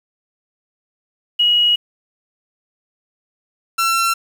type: tone pair in turn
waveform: sine / sawtooth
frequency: 2902 / 1350.7 Hz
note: F#7 / E6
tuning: -34 / +42 cents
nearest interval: octave + minor second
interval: 1324 cents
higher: first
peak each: -11 dBFS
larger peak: neither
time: 1.39-1.76 / 3.78-4.14 s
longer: first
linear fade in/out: 10 ms
effects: 7-bit